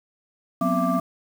sine tone cluster, 182.8 / 244.3 / 261.7 / 669 / 1176 Hz, F#3 / B3 / C4 / E5 / D6, -21 / -19 / 0 / +25 / +2 cents, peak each -25 dBFS, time 0.61-1 s, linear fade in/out 5 ms, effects tanh soft clip ceiling -12 dBFS + 7-bit

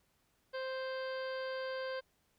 harmonic tone, 523.3 Hz, C5, in tune, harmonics 1 / 2 / 3 / 4 / 5 / 6 / 7 / 8 / 9, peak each -38 / -47 / -45 / -55 / -58 / -54 / -60 / -59 / -54 dBFS, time 0.53-2.01 s, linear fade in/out 20 ms, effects pink hiss -75 dBFS RMS until 2.38 s

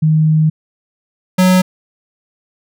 sine / square tone pair in turn, 156.2 / 184.42 Hz, D#3 / F#3, +7 / -5 cents, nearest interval minor third, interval 288 cents, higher second, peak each -8 dBFS, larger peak neither, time 0.02-0.5 / 1.38-1.62 s, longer first, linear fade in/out 10 ms, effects none

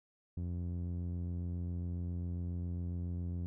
sawtooth tone with low-pass filter, 87.31 Hz, F2, in tune, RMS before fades -38 dBFS, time 0.37-3.46 s, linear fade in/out 0 ms, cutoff 220 Hz, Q 0.82, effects none

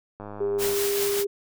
click train, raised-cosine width 1 ms, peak -24 dBFS, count 56, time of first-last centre 0.2-0.734 s, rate 103 Hz
sine tone, 403.5 Hz, G#4, 50 cents flat, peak -23 dBFS, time 0.4-1.27 s, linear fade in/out 10 ms
white noise with tremolo, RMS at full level -28 dBFS, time 0.58-1.25 s, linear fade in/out 50 ms, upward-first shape sine, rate 5.1 Hz, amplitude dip 30%
effects none

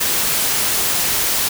white noise, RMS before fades -18 dBFS, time 0-1.49 s, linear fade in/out 10 ms, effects none

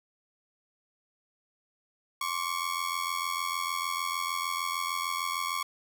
sawtooth ring-modulated tone, 1108.7 Hz, C#6, in tune, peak -23 dBFS, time 2.21-5.63 s, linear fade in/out 2 ms, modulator 43.3 Hz, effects none

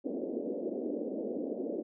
pink band-pass noise, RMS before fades -36 dBFS, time 0.04-1.83 s, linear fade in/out 20 ms, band 230 to 570 Hz, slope 48 dB/octave, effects none

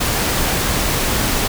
pink noise, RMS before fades -18 dBFS, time 0-1.48 s, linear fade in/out 10 ms, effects none

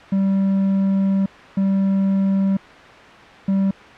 triangle tone bursts at uneven times, 194.4 Hz, G3, 14 cents flat, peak -13 dBFS, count 3, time 0.12-1.26 / 1.57-2.57 / 3.48-3.71 s, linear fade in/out 5 ms, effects white hiss -40 dBFS RMS until 3.97 s + low-pass 2000 Hz 12 dB/octave

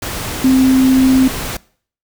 sine tone in noise, 261.4 Hz, C4, 1 cent flat, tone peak -7 dBFS, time 0.44-1.28 s, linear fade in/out 5 ms, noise pink, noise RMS -23 dBFS, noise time 0.02-1.57 s, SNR +13 dB, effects noise-tail reverb RT60 0.5 s tail -22 dB re dry

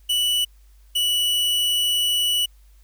45% pulse tone pair in turn, 2960 / 2948 Hz, F#7 / F#7, 0 / -7 cents, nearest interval unison, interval 7 cents, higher first, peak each -18 dBFS, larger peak neither, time 0.09-0.45 / 0.95-2.46 s, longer second, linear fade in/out 10 ms, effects added 50 Hz sine -48 dBFS peak until 2.83 s + white hiss -63 dBFS RMS until 2.83 s

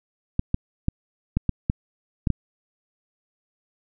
clicks, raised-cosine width 5 ms, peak -8 dBFS, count 8, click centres 0.394 / 0.544 / 0.884 / 1.37 / 1.493 / 1.699 / 2.272 / 2.303 s, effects none

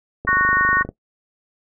click train, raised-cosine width 2 ms, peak -16 dBFS, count 17, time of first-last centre 0.25-0.89 s, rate 25 Hz
harmonic tone, 370 Hz, F#4, in tune, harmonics 3 / 4 / 5, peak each -19 / -19 / -19 dBFS, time 0.27-0.83 s, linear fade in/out 10 ms
effects noise-tail reverb RT60 0.1 s tail -17 dB re dry

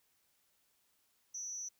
sine tone with amplitude modulation, 5950 Hz, F#8, 9 cents sharp, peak -35 dBFS, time 1.34-1.69 s, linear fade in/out 10 ms, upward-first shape sine, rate 234 Hz, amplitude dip 100%, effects tanh soft clip ceiling -31 dBFS + white hiss -75 dBFS RMS until 1.79 s

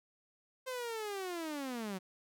sawtooth linear sweep, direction down, 523.3 to 180.4 Hz, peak -34 dBFS, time 0.66-1.99 s, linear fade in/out 20 ms, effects none

